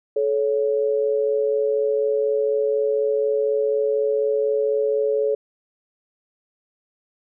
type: tone pair together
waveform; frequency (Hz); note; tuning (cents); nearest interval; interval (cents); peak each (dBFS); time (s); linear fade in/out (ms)
sine; 432.9 / 557; A4 / C#5; -28 / +8; major third; 436; -19 / -23; 0.16-5.35; 5
effects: none